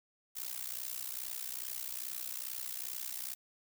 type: noise with amplitude modulation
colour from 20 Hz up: blue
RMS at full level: -37 dBFS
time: 0.35-3.35 s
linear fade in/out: 20 ms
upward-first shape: sine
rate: 62.4 Hz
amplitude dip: 90%
effects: none